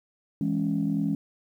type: chord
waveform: sine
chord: C# minor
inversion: first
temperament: equal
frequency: 164.81 / 207.7 / 277.2 Hz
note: E3 / G#3 / C#4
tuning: 0 / 0 / 0 cents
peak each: -28 / -27 / -27 dBFS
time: 0.41-1.15 s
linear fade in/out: 2 ms
effects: tanh soft clip ceiling -16 dBFS + 10-bit